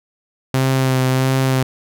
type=tone with vibrato; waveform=sawtooth; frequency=131.1 Hz; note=C3; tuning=4 cents sharp; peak=-10 dBFS; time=0.54-1.63 s; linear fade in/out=2 ms; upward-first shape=sine; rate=1.5 Hz; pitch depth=21 cents each way; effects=none